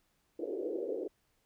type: band-pass noise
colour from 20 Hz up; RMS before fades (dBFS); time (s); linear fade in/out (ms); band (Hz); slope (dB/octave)
pink; -37; 0.39-1.08; 5; 330 to 520; 48
effects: pink hiss -75 dBFS RMS until 1.45 s